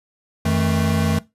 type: tone cluster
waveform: square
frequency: 89.7 / 159.6 / 218.6 Hz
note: F2 / D#3 / A3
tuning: +47 / +44 / -11 cents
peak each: -22 dBFS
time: 0.45-1.19 s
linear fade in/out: 5 ms
effects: noise-tail reverb RT60 0.2 s tail -18 dB re dry + resampled to 32000 Hz